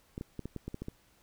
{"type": "clicks", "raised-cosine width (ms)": 3, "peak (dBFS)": -25, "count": 9, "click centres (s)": [0.179, 0.211, 0.393, 0.456, 0.563, 0.68, 0.744, 0.82, 0.884], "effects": ["pink hiss -66 dBFS RMS until 1.22 s"]}